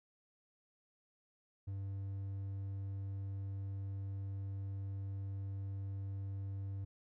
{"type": "tone", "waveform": "triangle", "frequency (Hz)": 98, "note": "G2", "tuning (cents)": 0, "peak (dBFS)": -37, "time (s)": [1.67, 6.85], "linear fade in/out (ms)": 10, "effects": []}